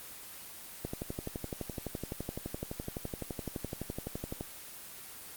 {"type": "click train", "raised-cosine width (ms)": 2, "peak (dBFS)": -22, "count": 43, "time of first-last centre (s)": [0.85, 4.409], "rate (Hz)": 11.8, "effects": ["white hiss -47 dBFS RMS until 5.36 s", "Opus 24 kbps"]}